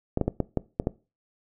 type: clicks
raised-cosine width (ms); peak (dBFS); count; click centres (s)
2; -10; 7; 0.174 / 0.213 / 0.28 / 0.403 / 0.573 / 0.799 / 0.871
effects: noise-tail reverb RT60 0.3 s tail -20 dB re dry